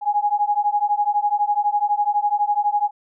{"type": "beating tone pair", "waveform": "sine", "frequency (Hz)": [822, 834], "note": ["G#5", "G#5"], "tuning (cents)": [-18, 7], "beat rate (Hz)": 12, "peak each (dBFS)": [-20, -20], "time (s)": [0.01, 2.91], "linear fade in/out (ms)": 50, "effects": []}